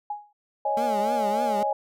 sine tone with exponential decay, 830.6 Hz, G#5, in tune, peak -25 dBFS, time 0.1-0.33 s, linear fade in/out 5 ms, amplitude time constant 49 ms
sine chord, C# suspended second, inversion none, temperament equal, 554.4 / 622.3 / 830.6 Hz, C#5 / D#5 / G#5, 0 / 0 / 0 cents, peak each -29 / -29 / -24 dBFS, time 0.65-1.73 s, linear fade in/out 5 ms
25% pulse tone with vibrato, 221.3 Hz, A3, 10 cents sharp, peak -26 dBFS, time 0.77-1.63 s, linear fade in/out 2 ms, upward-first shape triangle, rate 3.4 Hz, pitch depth 180 cents each way
effects none

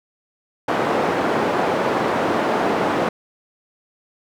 white band-pass noise, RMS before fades -20 dBFS, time 0.68-3.09 s, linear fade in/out 5 ms, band 210 to 840 Hz, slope 12 dB/octave, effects none

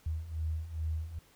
sine beating tone pair, 77.78 / 80.18 Hz, D#2 / E2, 0 / -47 cents, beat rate 2.4 Hz, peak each -38 / -34 dBFS, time 0.06-1.19 s, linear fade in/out 5 ms, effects pink hiss -63 dBFS RMS until 1.35 s

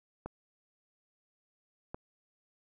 clicks, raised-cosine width 1 ms, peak -25 dBFS, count 2, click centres 0.26 / 1.945 s, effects none

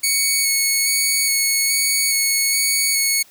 10% pulse tone with vibrato, 2217 Hz, C#7, in tune, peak -7 dBFS, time 0.03-3.23 s, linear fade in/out 10 ms, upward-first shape square, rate 1.2 Hz, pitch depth 11 cents each way, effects white hiss -50 dBFS RMS until 3.3 s

